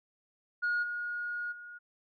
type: tone with level steps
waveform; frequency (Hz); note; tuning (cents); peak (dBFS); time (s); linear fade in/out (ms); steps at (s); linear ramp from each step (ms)
sine; 1439; F#6; -49; -26 / -33 / -44; 0.62-1.79; 20; 0.82 / 1.51; 20
effects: tanh soft clip ceiling -25 dBFS